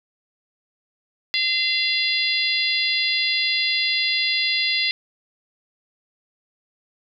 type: harmonic tone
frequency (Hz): 687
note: F5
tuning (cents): -29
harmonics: 3 / 4 / 5 / 6 / 7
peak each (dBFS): -24 / -26 / -26 / -25 / -26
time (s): 1.34-4.91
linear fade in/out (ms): 0
effects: none